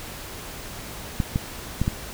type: clicks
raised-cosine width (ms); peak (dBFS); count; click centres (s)
5; -9; 4; 1.202 / 1.359 / 1.816 / 1.879
effects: pink hiss -37 dBFS RMS until 2.13 s